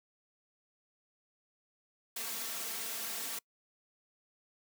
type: noise with comb filter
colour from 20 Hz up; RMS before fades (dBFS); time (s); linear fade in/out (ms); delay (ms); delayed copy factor
white; -39; 2.16-3.39; 5; 4.4; +0.8
effects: noise-tail reverb RT60 0.1 s tail -26 dB re dry + high-pass 200 Hz 12 dB/octave